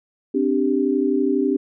sine chord, C suspended second, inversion none, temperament equal, 261.6 / 293.7 / 392 Hz, C4 / D4 / G4, 0 / 0 / 0 cents, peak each -21 dBFS, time 0.34-1.57 s, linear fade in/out 10 ms, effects none

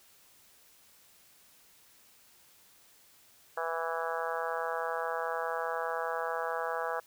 harmonic tone, 164.81 Hz, E3, in tune, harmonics 3 / 4 / 5 / 6 / 7 / 8 / 9 / 10, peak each -37 / -38 / -39 / -40 / -40 / -41 / -42 / -42 dBFS, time 3.57-7 s, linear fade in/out 5 ms, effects white hiss -61 dBFS RMS until 7.06 s

